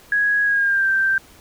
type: tone with pitch glide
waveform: sine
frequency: 1661.2 to 1568 Hz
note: G#6 to G6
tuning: 0 to 0 cents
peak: -15 dBFS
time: 0.12-1.18 s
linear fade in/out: 2 ms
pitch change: -100 cents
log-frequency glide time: 0.44-0.88 s
effects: pink hiss -48 dBFS RMS until 1.4 s